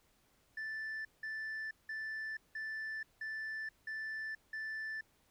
sine tone bursts, 1760 Hz, A6, in tune, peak -36 dBFS, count 7, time 0.57-5.01 s, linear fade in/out 5 ms, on 480 ms, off 180 ms, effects tanh soft clip ceiling -38 dBFS + pink hiss -72 dBFS RMS until 5.3 s

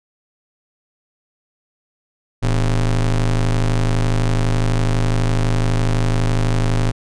square ring-modulated tone, 68.9 Hz, C#2, 10 cents flat, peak -12 dBFS, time 2.42-6.92 s, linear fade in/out 20 ms, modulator 42.9 Hz, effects resampled to 22050 Hz

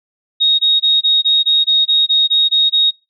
sine tone bursts, 3750 Hz, A#7, 10 cents sharp, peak -9 dBFS, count 12, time 0.4-2.911 s, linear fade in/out 20 ms, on 190 ms, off 21 ms, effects noise-tail reverb RT60 0.3 s tail -26 dB re dry

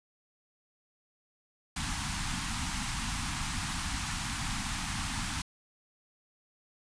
pink band-stop noise, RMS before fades -34 dBFS, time 1.76-5.42 s, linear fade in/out 5 ms, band 280 to 790 Hz, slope 48 dB/octave, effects resampled to 22050 Hz

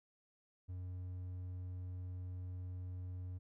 triangle tone, 90.9 Hz, F#2, 30 cents flat, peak -40 dBFS, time 0.68-3.39 s, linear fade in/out 20 ms, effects none

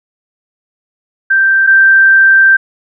sine tone pair in turn, 1568 / 1568 Hz, G6 / G6, 0 / 0 cents, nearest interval unison, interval 0 cents, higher neither, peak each -6 / -3 dBFS, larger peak second, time 1.3-1.67 / 1.67-2.57 s, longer second, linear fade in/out 10 ms, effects none

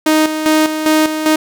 sawtooth tone with tremolo, 311.1 Hz, D#4, in tune, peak -5 dBFS, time 0.06-1.36 s, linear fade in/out 5 ms, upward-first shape square, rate 2.5 Hz, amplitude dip 60%, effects none

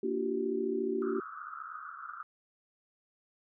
sine chord, G minor seventh, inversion first, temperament equal with one note detuned, 233.1 / 293.7 / 349.2 / 383.7 Hz, Bb3 / D4 / F4 / G4, 0 / 0 / 0 / -37 cents, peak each -37 / -38 / -36 / -32 dBFS, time 0.03-1.2 s, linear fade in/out 5 ms
white band-pass noise, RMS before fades -44 dBFS, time 1.02-2.23 s, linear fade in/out 0 ms, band 1200 to 1400 Hz, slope 96 dB/octave
effects none

